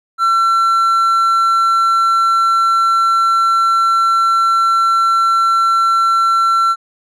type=tone; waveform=triangle; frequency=1350 Hz; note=E6; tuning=41 cents sharp; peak=-8 dBFS; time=0.18-6.76 s; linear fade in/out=50 ms; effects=none